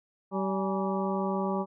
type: harmonic tone with a mistuned harmonic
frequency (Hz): 192.7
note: G3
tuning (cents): -29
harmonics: 1 / 2 / 3 / 4 / 5 / 6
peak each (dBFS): -30 / -33 / -35 / -36 / -37 / -38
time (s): 0.31-1.66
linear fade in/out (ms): 50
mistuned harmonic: 4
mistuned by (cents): +120
effects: none